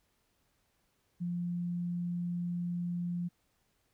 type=tone; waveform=sine; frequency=174.61 Hz; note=F3; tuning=in tune; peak=-32 dBFS; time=1.2-3.29 s; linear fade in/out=20 ms; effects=pink hiss -75 dBFS RMS until 3.93 s